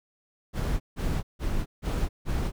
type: noise bursts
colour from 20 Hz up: brown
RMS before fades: -27 dBFS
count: 5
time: 0.53-2.52 s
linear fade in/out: 50 ms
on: 270 ms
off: 160 ms
effects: none